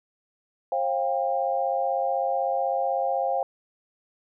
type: tone cluster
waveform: sine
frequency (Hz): 535 / 701 / 797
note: C5 / F5 / G5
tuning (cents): +38 / +6 / +28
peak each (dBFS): -27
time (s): 0.72-3.43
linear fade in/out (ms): 2
effects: none